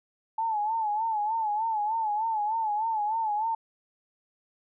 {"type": "tone with vibrato", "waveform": "sine", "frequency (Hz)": 869, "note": "A5", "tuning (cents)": -22, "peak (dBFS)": -25, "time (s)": [0.38, 3.55], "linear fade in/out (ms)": 5, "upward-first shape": "sine", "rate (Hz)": 3.3, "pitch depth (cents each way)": 86, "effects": []}